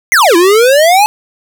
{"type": "exponential two-way sweep", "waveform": "square", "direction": "down then up", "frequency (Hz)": [2199, 329.6, 871], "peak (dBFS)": -5, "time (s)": [0.12, 1.06], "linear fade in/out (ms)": 0, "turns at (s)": 0.36, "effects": []}